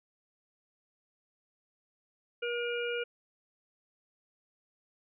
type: harmonic tone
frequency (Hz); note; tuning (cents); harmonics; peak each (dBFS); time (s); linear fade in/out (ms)
477.3; A#4; +41; 1 / 3 / 5 / 6; -33 / -38 / -40 / -41; 2.42-3.04; 10
effects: none